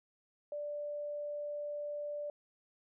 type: tone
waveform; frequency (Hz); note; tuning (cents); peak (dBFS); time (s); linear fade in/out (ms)
sine; 587.3; D5; 0; -37; 0.52-2.3; 2
effects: none